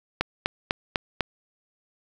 click train, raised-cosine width 0.3 ms, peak -6 dBFS, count 5, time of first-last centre 0.21-1.208 s, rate 4.01 Hz, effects 7-bit

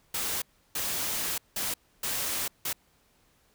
white noise bursts at uneven times, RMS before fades -31 dBFS, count 5, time 0.14-0.42 / 0.75-1.38 / 1.56-1.74 / 2.03-2.48 / 2.65-2.73 s, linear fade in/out 5 ms, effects pink hiss -66 dBFS RMS until 3.54 s

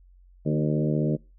harmonic tone with a mistuned harmonic, 75.7 Hz, D#2, 47 cents flat, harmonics 2 / 3 / 4 / 5 / 6 / 7 / 8, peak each -24 / -28 / -30 / -32 / -34 / -35 / -36 dBFS, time 0.45-1.17 s, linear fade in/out 20 ms, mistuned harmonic 4, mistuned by +23 cents, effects noise-tail reverb RT60 0.3 s tail -26 dB re dry + added 45 Hz sine -51 dBFS peak until 1.38 s

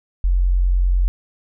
sine tone, 44.99 Hz, F#1, 48 cents flat, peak -13 dBFS, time 0.24-1.08 s, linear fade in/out 0 ms, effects none

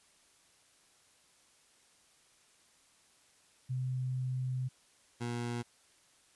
sine / 20% pulse tone pair in turn, 128.3 / 119.54 Hz, C3 / A#2, -34 / +44 cents, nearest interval minor second, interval 122 cents, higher first, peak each -32 / -30 dBFS, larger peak second, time 3.69-4.69 / 5.2-5.63 s, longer first, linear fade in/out 20 ms, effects white hiss -66 dBFS RMS until 6.35 s + resampled to 24000 Hz

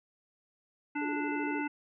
harmonic tone, 293.7 Hz, D4, in tune, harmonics 1 / 3 / 5 / 7 / 9, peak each -33 / -38 / -40 / -41 / -43 dBFS, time 0.95-1.68 s, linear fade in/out 10 ms
sine tone with vibrato, 387.3 Hz, G4, 21 cents flat, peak -38 dBFS, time 1.01-1.62 s, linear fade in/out 10 ms, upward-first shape square, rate 13 Hz, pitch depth 140 cents each way
effects none

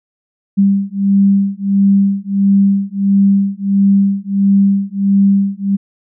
sine beating tone pair, 196.9 / 198.4 Hz, G3 / G3, +8 / +21 cents, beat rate 1.5 Hz, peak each -12 dBFS, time 0.57-5.77 s, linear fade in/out 20 ms, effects none

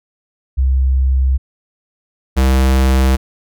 sine / square tone pair in turn, 65.7 / 65.7 Hz, C2 / C2, +8 / +8 cents, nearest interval unison, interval 0 cents, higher neither, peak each -10 dBFS, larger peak neither, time 0.57-1.38 / 2.36-3.17 s, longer neither, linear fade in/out 20 ms, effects none

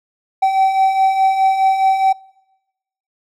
triangle beating tone pair, 765 / 769.8 Hz, G5 / G5, -42 / -32 cents, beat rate 4.8 Hz, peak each -18 / -10 dBFS, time 0.42-2.13 s, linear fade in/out 10 ms, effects noise-tail reverb RT60 1.0 s tail -25 dB re dry

